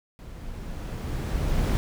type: noise with level ramp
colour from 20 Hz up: brown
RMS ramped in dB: -41 to -22 dBFS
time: 0.19-1.77 s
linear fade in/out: 0 ms
effects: none